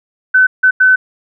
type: tone bursts at uneven times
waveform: sine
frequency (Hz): 1515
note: F#6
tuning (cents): +40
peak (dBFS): -5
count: 3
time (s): 0.34-0.47 / 0.63-0.71 / 0.8-0.96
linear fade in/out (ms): 10
effects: none